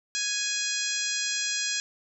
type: harmonic tone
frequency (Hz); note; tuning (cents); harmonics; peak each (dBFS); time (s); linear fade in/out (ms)
830.6; G#5; 0; 2 / 3 / 4 / 5 / 6 / 7 / 8 / 9; -35 / -35 / -35 / -35 / -35 / -35 / -35 / -35; 0.15-1.8; 0
effects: none